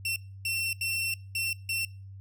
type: tone bursts at uneven times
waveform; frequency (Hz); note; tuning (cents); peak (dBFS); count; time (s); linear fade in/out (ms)
sawtooth; 2705; E7; +44; -25; 5; 0.05-0.16 / 0.45-0.73 / 0.81-1.14 / 1.35-1.53 / 1.69-1.85; 2
effects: noise-tail reverb RT60 0.4 s tail -23 dB re dry + added 97 Hz sine -42 dBFS peak until 2.2 s